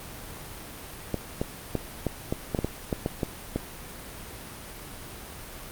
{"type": "clicks", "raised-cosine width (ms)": 2, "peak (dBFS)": -12, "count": 12, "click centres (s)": [1.143, 1.415, 1.753, 2.067, 2.325, 2.548, 2.589, 2.646, 2.928, 3.061, 3.232, 3.56], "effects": ["pink hiss -41 dBFS RMS until 5.71 s", "Opus 32 kbps"]}